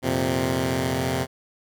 10% pulse chord, F suspended fourth, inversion none, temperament equal, 87.31 / 116.54 / 130.81 Hz, F2 / Bb2 / C3, 0 / 0 / 0 cents, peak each -20 / -22 / -16 dBFS, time 0.02-1.27 s, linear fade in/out 50 ms, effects none

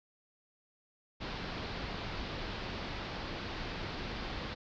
pink low-pass noise, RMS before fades -40 dBFS, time 1.2-4.55 s, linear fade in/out 20 ms, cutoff 4900 Hz, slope 48 dB/octave, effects none

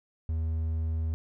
triangle tone, 80.3 Hz, E2, 45 cents flat, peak -25 dBFS, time 0.29-1.14 s, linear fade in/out 0 ms, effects none

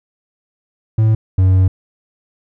triangle tone pair in turn, 110 / 93.57 Hz, A2 / F#2, 0 / +20 cents, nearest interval minor third, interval 280 cents, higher first, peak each -7 / -6 dBFS, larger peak second, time 0.98-1.15 / 1.38-1.68 s, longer second, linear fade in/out 5 ms, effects none

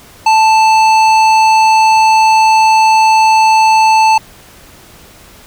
sine tone with hard clipping, 880 Hz, A5, in tune, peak -7 dBFS, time 0.26-4.18 s, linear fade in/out 5 ms, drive 13 dB, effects pink hiss -39 dBFS RMS until 5.46 s

